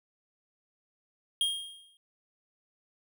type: tone with exponential decay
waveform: square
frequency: 3235 Hz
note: G#7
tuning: 46 cents flat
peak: -24 dBFS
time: 1.41-1.97 s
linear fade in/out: 1 ms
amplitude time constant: 120 ms
effects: none